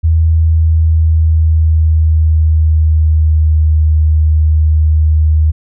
sine tone with pitch glide, 80.7 to 77.64 Hz, E2 to D#2, -36 to -3 cents, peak -6 dBFS, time 0.03-5.52 s, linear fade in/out 20 ms, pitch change -67 cents, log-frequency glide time 0.24-3.8 s, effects none

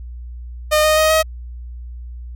sawtooth tone with pitch steps, 611 / 618.5 / 626 / 633.6 Hz, D#5 / D#5 / D#5 / D#5, -32 / -10 / +10 / +31 cents, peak -8 dBFS, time 0.71-1.23 s, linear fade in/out 20 ms, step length 130 ms, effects added 60 Hz sine -29 dBFS peak until 2.35 s

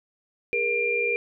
sine tone cluster, 412.4 / 473 / 2388 Hz, G#4 / A#4 / D7, -12 / +25 / +28 cents, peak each -30 / -27 / -24 dBFS, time 0.53-1.16 s, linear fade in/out 0 ms, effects none

